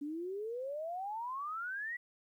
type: exponential sweep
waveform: sine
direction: up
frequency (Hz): 282.1 to 1973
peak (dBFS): -37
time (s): 0.01-1.97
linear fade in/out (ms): 10
effects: 12-bit